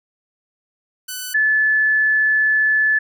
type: tone pair in turn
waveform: 5% pulse / sine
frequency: 1497 / 1732.5 Hz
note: F#6 / A6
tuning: +20 / -27 cents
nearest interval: minor third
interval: 253 cents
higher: second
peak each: -15 / -13 dBFS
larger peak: second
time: 1.08-1.34 / 1.34-2.99 s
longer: second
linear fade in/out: 10 ms
effects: none